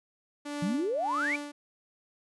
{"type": "tone with tremolo", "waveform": "sawtooth", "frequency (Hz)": 291.2, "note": "D4", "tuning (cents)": -15, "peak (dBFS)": -29, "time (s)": [0.45, 1.52], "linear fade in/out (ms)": 10, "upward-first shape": "sine", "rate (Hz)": 1.5, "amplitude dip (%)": 85}
{"type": "exponential sweep", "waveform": "sine", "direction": "up", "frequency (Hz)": [164.81, 2422], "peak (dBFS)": -27, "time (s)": [0.62, 1.36], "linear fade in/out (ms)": 5}
{"effects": ["resampled to 24000 Hz"]}